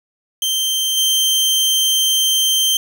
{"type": "tone with level steps", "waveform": "sawtooth", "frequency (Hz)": 3136, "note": "G7", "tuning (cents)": 0, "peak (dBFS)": [-13, -10], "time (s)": [0.42, 2.77], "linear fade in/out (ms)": 2, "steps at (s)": 0.97, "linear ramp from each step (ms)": 5, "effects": ["8-bit"]}